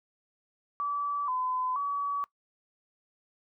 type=tone with pitch steps; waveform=sine; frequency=1153 / 1015 / 1138 Hz; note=D6 / B5 / C#6; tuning=-32 / +47 / +45 cents; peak=-28 dBFS; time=0.8-2.24 s; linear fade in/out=0 ms; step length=480 ms; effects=noise-tail reverb RT60 0.1 s tail -22 dB re dry